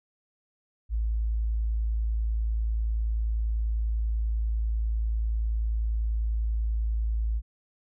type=tone; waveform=sine; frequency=55.1 Hz; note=A1; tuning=3 cents sharp; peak=-24 dBFS; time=0.89-7.42 s; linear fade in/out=50 ms; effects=none